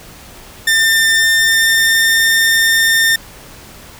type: tone with pitch glide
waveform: sawtooth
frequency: 1797 to 1809.5 Hz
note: A6 to A6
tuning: +36 to +48 cents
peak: -6 dBFS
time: 0.67-3.16 s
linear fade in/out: 5 ms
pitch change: +12 cents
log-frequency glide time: 1.04-2.2 s
effects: pink hiss -37 dBFS RMS until 3.99 s